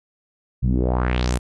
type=tone with low-pass filter sweep; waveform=sawtooth; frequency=61.74 Hz; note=B1; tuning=in tune; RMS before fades=-20 dBFS; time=0.62-1.39 s; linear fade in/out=20 ms; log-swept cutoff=130 to 11000 Hz; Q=2.9; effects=none